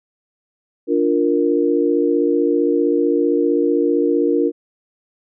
sine chord, Bb major, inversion first, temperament equal, 293.7 / 349.2 / 466.2 Hz, D4 / F4 / Bb4, 0 / 0 / 0 cents, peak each -18 dBFS, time 0.87-4.52 s, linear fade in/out 50 ms, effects none

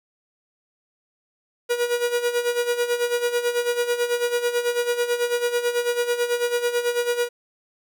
45% pulse tone with tremolo, 481.4 Hz, B4, 44 cents flat, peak -18 dBFS, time 1.69-7.29 s, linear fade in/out 20 ms, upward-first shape sine, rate 9.1 Hz, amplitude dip 70%, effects none

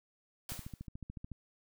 white noise with exponential decay, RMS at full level -40 dBFS, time 0.49-0.87 s, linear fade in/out 2 ms, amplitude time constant 81 ms
click train, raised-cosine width 5 ms, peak -31 dBFS, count 12, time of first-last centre 0.52-1.317 s, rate 13.8 Hz
effects none

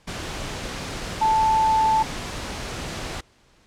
sine tone in noise, 879 Hz, A5, 2 cents flat, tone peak -16 dBFS, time 1.21-2.03 s, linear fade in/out 10 ms, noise pink, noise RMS -31 dBFS, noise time 0.07-3.21 s, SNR +12 dB, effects pink hiss -58 dBFS RMS until 3.66 s + low-pass 7000 Hz 12 dB/octave

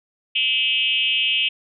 sine tone with frequency modulation, 2854 Hz, F7, 37 cents sharp, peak -17 dBFS, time 0.35-1.49 s, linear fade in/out 10 ms, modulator 265 Hz, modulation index 1.4, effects none

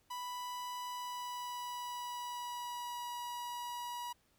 45% pulse tone with pitch glide, 987.8 to 967.5 Hz, B5 to B5, 0 to -36 cents, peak -40 dBFS, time 0.1-4.13 s, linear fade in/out 10 ms, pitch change -36 cents, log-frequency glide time 0.89-3.11 s, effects pink hiss -73 dBFS RMS until 4.38 s

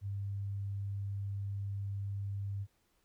sine tone, 99.6 Hz, G2, 28 cents sharp, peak -35 dBFS, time 0.01-2.67 s, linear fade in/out 50 ms, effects pink hiss -75 dBFS RMS until 3.04 s

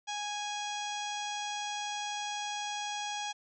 harmonic tone with a mistuned harmonic, 828 Hz, G#5, 5 cents flat, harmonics 1 / 2 / 3 / 4 / 5 / 6 / 7 / 8 / 9, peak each -37 / -45 / -44 / -41 / -51 / -49 / -46 / -47 / -55 dBFS, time 0.07-3.33 s, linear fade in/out 20 ms, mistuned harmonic 9, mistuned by +65 cents, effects none

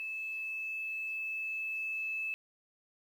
sine tone with level ramp, 2615 Hz, E7, 15 cents flat, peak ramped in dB -36 to -33 dBFS, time 0-2.34 s, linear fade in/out 0 ms, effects 10-bit

